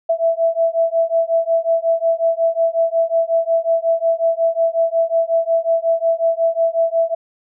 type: beating tone pair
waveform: sine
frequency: 659.3 / 664.8 Hz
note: E5 / E5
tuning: 0 / +15 cents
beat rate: 5.5 Hz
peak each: -17 dBFS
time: 0.09-7.15 s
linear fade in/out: 10 ms
effects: none